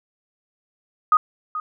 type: tone with echo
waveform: sine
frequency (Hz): 1244.5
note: D#6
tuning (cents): 0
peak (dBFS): -11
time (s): 1.12-1.17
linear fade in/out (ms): 2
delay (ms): 430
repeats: 1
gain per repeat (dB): -13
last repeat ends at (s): 1.6
effects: none

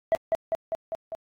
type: tone with echo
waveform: sine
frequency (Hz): 654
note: E5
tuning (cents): -14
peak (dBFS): -15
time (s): 0.12-0.15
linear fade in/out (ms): 0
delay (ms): 200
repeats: 5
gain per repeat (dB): -3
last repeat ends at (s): 1.15
effects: tanh soft clip ceiling -17 dBFS + AAC 48 kbps

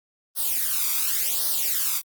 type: noise with flanger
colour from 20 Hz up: blue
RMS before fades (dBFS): -24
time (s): 0.35-2.02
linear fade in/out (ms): 50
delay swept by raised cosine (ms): 0.2 to 0.86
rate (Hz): 0.9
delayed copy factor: +0.75
effects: Opus 32 kbps

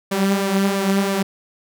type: tone with flanger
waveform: sawtooth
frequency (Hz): 196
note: G3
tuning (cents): 0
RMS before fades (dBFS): -19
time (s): 0.11-1.23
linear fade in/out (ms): 10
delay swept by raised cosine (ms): 1.7 to 5.8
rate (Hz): 3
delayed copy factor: +0.55
effects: none

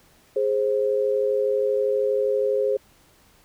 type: tone pair together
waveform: sine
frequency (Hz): 415.3 / 527.8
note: G#4 / C5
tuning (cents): 0 / +15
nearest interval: major third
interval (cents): 415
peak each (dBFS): -22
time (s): 0.36-2.77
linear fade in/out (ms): 5
effects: pink hiss -57 dBFS RMS until 3.44 s

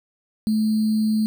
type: tone with sample-and-hold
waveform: sine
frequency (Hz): 216.8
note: A3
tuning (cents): -25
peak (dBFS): -17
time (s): 0.47-1.26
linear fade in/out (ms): 0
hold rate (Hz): 4410
effects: none

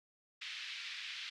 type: band-pass noise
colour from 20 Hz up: pink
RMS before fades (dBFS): -45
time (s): 0.41-1.3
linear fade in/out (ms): 10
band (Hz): 2000 to 4300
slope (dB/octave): 24
effects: none

